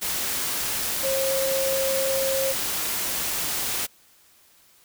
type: tone in noise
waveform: sine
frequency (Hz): 537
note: C5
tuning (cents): +45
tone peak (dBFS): -23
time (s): 1.03-2.53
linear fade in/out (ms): 20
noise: white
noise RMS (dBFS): -27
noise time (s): 0.01-3.87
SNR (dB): +1
effects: white hiss -57 dBFS RMS until 4.84 s